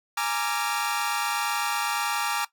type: chord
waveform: sawtooth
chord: Bb dominant seventh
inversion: third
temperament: equal with one note detuned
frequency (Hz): 830.6 / 932.3 / 1174.7 / 1374.5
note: Ab5 / Bb5 / D6 / F6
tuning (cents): 0 / 0 / 0 / -28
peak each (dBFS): -27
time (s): 0.17-2.45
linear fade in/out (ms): 5
effects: noise-tail reverb RT60 0.1 s tail -17 dB re dry